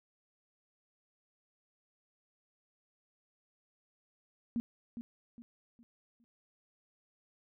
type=tone with echo; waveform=sine; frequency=234.9 Hz; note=A#3; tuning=13 cents sharp; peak=-30 dBFS; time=4.56-4.6 s; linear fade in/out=0 ms; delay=410 ms; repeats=4; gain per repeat=-9 dB; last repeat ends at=6.24 s; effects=none